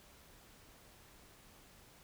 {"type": "silence", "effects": ["pink hiss -61 dBFS RMS until 2.03 s"]}